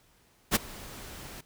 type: noise with ADSR envelope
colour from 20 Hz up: pink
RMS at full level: -20 dBFS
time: 0.51-1.41 s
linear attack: 46 ms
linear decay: 16 ms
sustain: -24 dB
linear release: 6 ms
effects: pink hiss -64 dBFS RMS until 1.45 s